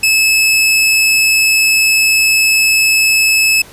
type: tone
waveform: sawtooth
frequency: 2600 Hz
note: E7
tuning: 24 cents flat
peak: -5 dBFS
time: 0.03-3.62 s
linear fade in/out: 5 ms
effects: pink hiss -38 dBFS RMS until 3.72 s + resampled to 32000 Hz